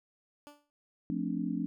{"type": "tone with exponential decay", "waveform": "15% pulse", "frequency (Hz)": 292.3, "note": "D4", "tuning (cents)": -8, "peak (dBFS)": -39, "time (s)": [0.47, 0.7], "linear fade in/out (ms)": 0, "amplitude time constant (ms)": 49}
{"type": "chord", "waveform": "sine", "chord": "D minor seventh", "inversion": "first", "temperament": "just", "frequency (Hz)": [176.2, 220.2, 264.3, 293.7], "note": ["F3", "A3", "C4", "D4"], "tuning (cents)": [16, 2, 18, 0], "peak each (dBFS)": -36, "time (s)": [1.1, 1.66], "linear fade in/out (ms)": 0}
{"effects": []}